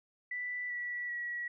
sine tone with pitch steps, 1977 / 1949 / 1925 Hz, B6 / B6 / B6, +1 / -23 / -45 cents, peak -35 dBFS, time 0.31-1.48 s, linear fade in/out 5 ms, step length 390 ms, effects none

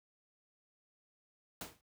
pink noise with exponential decay, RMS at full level -39 dBFS, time 1.61-1.81 s, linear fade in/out 2 ms, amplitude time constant 43 ms, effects high-pass 60 Hz 12 dB/octave

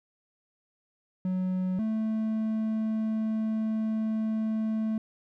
triangle tone pair in turn, 185 / 219.4 Hz, F#3 / A3, 0 / -5 cents, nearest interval minor third, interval 295 cents, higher second, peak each -24 dBFS, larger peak neither, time 1.25-1.79 / 1.79-4.98 s, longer second, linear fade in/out 2 ms, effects none

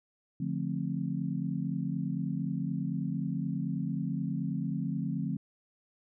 sine chord, D minor seventh, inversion none, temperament just, 146.83 / 176.2 / 220.2 / 264.3 Hz, D3 / F3 / A3 / C4, 0 / +16 / +2 / +18 cents, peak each -35 / -34 / -37 / -37 dBFS, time 0.4-5.37 s, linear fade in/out 5 ms, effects none

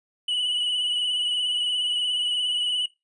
triangle tone with vibrato, 2960 Hz, F#7, in tune, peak -21 dBFS, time 0.28-2.86 s, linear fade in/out 5 ms, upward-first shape sine, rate 17 Hz, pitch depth 37 cents each way, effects noise-tail reverb RT60 0.2 s tail -19 dB re dry + resampled to 24000 Hz

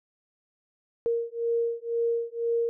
sine beating tone pair, 464.9 / 466.9 Hz, A#4 / A#4, -5 / +3 cents, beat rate 2 Hz, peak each -28 dBFS, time 1.06-2.69 s, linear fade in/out 0 ms, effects none

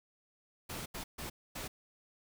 pink noise bursts at uneven times, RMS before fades -42 dBFS, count 4, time 0.69-0.86 / 0.94-1.04 / 1.18-1.3 / 1.55-1.68 s, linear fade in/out 10 ms, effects none

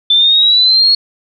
sine exponential sweep, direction up, 3520 to 4342 Hz, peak -6 dBFS, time 0.1-0.95 s, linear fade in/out 5 ms, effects none

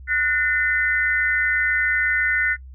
sine tone cluster, 1466 / 1814 / 2040 Hz, F#6 / A#6 / C7, -16 / -48 / -44 cents, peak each -22 dBFS, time 0.07-2.57 s, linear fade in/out 50 ms, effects noise-tail reverb RT60 0.1 s tail -25 dB re dry + added 65 Hz sine -37 dBFS peak until 2.74 s

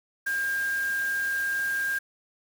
sine tone in noise, 1606 Hz, G6, 41 cents sharp, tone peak -25 dBFS, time 0.26-1.99 s, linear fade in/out 10 ms, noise white, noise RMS -41 dBFS, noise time 0.26-1.99 s, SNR +13 dB, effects none

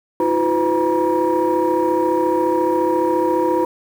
sine tone cluster, 324.5 / 358.9 / 505 / 953 Hz, E4 / F4 / B4 / A#5, -27 / +47 / +39 / +38 cents, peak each -19 dBFS, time 0.2-3.65 s, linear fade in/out 2 ms, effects tanh soft clip ceiling -9 dBFS + 7-bit

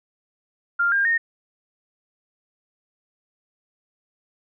sine tone with pitch steps, 1396.9 / 1604.6 / 1843.2 Hz, F6 / G6 / A#6, 0 / +40 / -20 cents, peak -17 dBFS, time 0.79-1.18 s, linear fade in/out 10 ms, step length 130 ms, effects none

